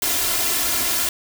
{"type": "noise with comb filter", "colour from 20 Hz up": "white", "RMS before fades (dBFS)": -21, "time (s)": [0.02, 1.09], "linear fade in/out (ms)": 2, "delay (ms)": 2.9, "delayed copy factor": 0.65, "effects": []}